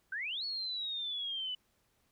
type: exponential two-way sweep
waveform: sine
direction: up then down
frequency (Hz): 1497 to 4415 to 2966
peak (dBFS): -35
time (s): 0.12-1.55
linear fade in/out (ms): 5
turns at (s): 0.44
effects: pink hiss -74 dBFS RMS until 2.11 s